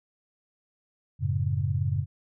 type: chord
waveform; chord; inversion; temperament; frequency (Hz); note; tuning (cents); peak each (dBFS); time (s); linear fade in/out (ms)
sine; F# minor; none; equal; 92.5 / 110 / 138.59; F#2 / A2 / C#3; 0 / 0 / 0; -28 / -29 / -28; 1.19-2.06; 50
effects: none